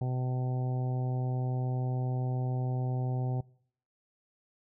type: harmonic tone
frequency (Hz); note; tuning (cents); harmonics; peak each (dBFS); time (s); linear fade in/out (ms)
127.1; C3; -50; 1 / 2 / 3 / 4 / 5 / 6 / 7; -29 / -42 / -43 / -47 / -47 / -44 / -53; 0.01-3.41; 5
effects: noise-tail reverb RT60 0.6 s tail -23 dB re dry